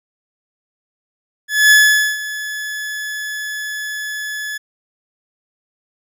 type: tone with ADSR envelope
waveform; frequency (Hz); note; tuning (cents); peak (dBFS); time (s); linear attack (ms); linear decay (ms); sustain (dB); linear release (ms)
40% pulse; 1712; A6; -48; -5; 1.48-4.58; 230; 460; -17; 11
effects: none